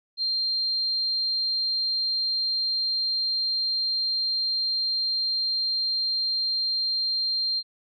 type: tone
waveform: sine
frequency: 4180 Hz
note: C8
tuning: 2 cents flat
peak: -23 dBFS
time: 0.17-7.63 s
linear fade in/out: 50 ms
effects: none